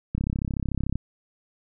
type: click train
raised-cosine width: 5 ms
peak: -14 dBFS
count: 28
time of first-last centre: 0.15-0.956 s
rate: 33.5 Hz
effects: none